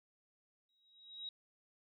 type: tone with exponential growth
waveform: sine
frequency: 3823 Hz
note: A#7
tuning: 43 cents sharp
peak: -40 dBFS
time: 0.69-1.29 s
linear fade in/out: 2 ms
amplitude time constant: 130 ms
effects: none